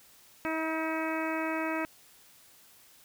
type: harmonic tone with a mistuned harmonic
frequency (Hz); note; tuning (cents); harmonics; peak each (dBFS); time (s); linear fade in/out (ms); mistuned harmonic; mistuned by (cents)
320; D#4; +49; 1 / 2 / 3 / 4 / 5 / 6 / 7 / 8; -33 / -36 / -38 / -39 / -40 / -41 / -41 / -42; 0.45-1.85; 0; 5; -20
effects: white hiss -58 dBFS RMS until 3.04 s